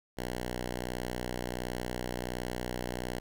5% pulse tone, 61.4 Hz, B1, 9 cents flat, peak -23 dBFS, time 0.17-3.2 s, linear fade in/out 10 ms, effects none

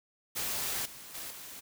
white noise with level steps, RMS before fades -34 / -48 / -41 / -46 dBFS, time 0.35-1.61 s, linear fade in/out 20 ms, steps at 0.85 / 1.14 / 1.3 s, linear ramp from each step 10 ms, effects none

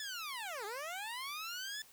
15% pulse linear two-way sweep, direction down then up, 1757 to 392 to 1757 Hz, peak -34 dBFS, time 0-1.82 s, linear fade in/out 2 ms, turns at 0.65 s, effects white hiss -61 dBFS RMS until 1.92 s

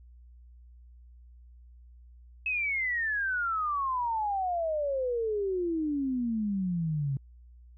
sine exponential sweep, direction down, 2600 to 133.1 Hz, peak -27 dBFS, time 2.46-7.17 s, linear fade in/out 2 ms, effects added 60 Hz sine -50 dBFS peak until 7.77 s

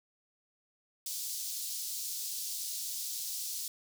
pink high-pass noise, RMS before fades -38 dBFS, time 1.06-3.68 s, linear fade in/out 2 ms, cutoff 4500 Hz, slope 24 dB/octave, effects none

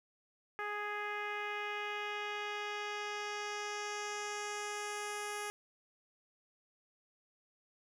10% pulse tone with low-pass filter sweep, 415.3 Hz, G#4, in tune, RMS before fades -40 dBFS, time 0.59-5.5 s, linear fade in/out 0 ms, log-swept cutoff 1800 to 11000 Hz, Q 1.6, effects 11-bit

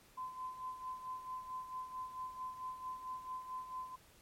sine tone with tremolo, 1024 Hz, C6, 38 cents flat, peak -39 dBFS, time 0.17-3.96 s, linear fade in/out 10 ms, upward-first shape sine, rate 4.5 Hz, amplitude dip 65%, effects pink hiss -64 dBFS RMS until 4.21 s + MP3 64 kbps

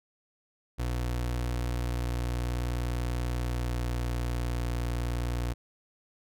30% pulse tone with pitch glide, 60.4 to 59.74 Hz, B1 to A#1, -38 to +43 cents, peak -26 dBFS, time 0.78-5.54 s, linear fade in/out 20 ms, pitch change -19 cents, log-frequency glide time 3.3-4.11 s, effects none

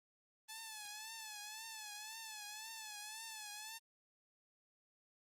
5% pulse tone with vibrato, 864 Hz, A5, 32 cents flat, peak -35 dBFS, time 0.48-3.79 s, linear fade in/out 20 ms, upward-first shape triangle, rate 1.9 Hz, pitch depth 86 cents each way, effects Opus 24 kbps

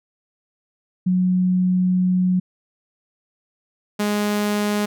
sine / sawtooth tone pair in turn, 182.9 / 207.6 Hz, F#3 / G#3, -20 / 0 cents, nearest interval major second, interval 220 cents, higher second, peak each -15 dBFS, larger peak neither, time 1.06-2.4 / 3.99-4.86 s, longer first, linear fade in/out 10 ms, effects none

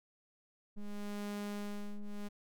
square ring-modulated tone, 102.6 Hz, G#2, 21 cents flat, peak -36 dBFS, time 0.76-2.29 s, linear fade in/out 20 ms, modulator 103 Hz, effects none

